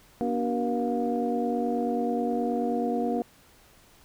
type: tone cluster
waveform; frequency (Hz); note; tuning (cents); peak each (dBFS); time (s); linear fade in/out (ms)
sine; 239.3 / 288.7 / 378.3 / 475.3 / 710; A#3 / D4 / F#4 / A#4 / F5; +46 / -30 / +38 / +34 / +28; -28 / -32 / -34 / -30 / -31; 0.21-3.22; 0
effects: tanh soft clip ceiling -14 dBFS + pink hiss -57 dBFS RMS until 4.04 s